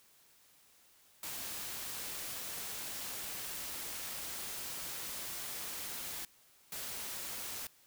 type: noise bursts at uneven times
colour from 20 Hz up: white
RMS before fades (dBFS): -42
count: 2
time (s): 1.23-6.25 / 6.72-7.67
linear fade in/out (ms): 2
effects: white hiss -65 dBFS RMS until 7.86 s